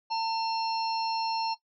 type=harmonic tone with a mistuned harmonic; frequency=900 Hz; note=A5; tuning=39 cents sharp; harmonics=1 / 3 / 5 / 6; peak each=-27 / -43 / -37 / -39 dBFS; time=0.1-1.55 s; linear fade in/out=20 ms; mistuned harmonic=5; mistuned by=-92 cents; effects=noise-tail reverb RT60 0.1 s tail -17 dB re dry